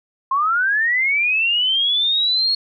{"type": "linear sweep", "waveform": "sine", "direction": "up", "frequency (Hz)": [1046.5, 4331], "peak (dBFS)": -15, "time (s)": [0.31, 2.55], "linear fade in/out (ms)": 5, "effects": []}